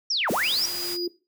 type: linear two-way sweep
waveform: sine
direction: down then up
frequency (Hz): 5800 to 155.56 to 5800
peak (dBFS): -22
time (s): 0.1-0.66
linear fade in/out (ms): 5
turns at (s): 0.31
type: noise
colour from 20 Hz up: white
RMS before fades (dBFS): -34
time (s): 0.27-0.98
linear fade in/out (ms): 50
type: tone with exponential growth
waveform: sine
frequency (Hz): 350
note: F4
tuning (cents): +4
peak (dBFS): -24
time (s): 0.34-1.08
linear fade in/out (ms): 5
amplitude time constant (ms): 160
type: tone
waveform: triangle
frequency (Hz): 4907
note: D#8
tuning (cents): -25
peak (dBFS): -29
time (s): 0.43-1.07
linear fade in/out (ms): 10
effects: noise-tail reverb RT60 0.3 s tail -17 dB re dry

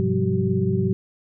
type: tone cluster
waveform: sine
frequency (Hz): 101.2 / 126.5 / 176.9 / 194.4 / 380.9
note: G#2 / B2 / F3 / G3 / G4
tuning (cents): -44 / +42 / +23 / -14 / -50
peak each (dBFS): -25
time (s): 0-0.93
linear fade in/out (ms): 0
effects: none

